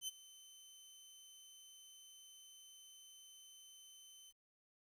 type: tone with ADSR envelope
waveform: 20% pulse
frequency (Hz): 3066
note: G7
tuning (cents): -39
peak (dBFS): -34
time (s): 0.01-4.33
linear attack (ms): 68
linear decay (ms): 23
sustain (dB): -19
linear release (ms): 41
effects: 12-bit